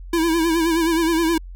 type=tone with vibrato; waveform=square; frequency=329.6 Hz; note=E4; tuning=in tune; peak=-17 dBFS; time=0.13-1.38 s; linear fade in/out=5 ms; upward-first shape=sine; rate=9.5 Hz; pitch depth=66 cents each way; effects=added 44 Hz sine -33 dBFS peak until 1.55 s